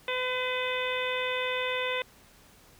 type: harmonic tone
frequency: 506 Hz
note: B4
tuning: 42 cents sharp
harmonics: 1 / 2 / 3 / 4 / 5 / 6 / 7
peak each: -32 / -36 / -38 / -35 / -35 / -42 / -37 dBFS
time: 0.08-2.02 s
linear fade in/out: 2 ms
effects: pink hiss -57 dBFS RMS until 2.79 s